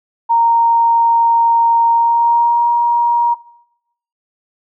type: tone with pitch glide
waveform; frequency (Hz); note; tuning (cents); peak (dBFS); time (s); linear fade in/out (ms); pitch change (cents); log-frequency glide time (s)
sine; 928 to 946.4; A#5 to A#5; -8 to +26; -9; 0.29-3.35; 20; +34; 1.89-2.7
effects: noise-tail reverb RT60 0.8 s tail -20 dB re dry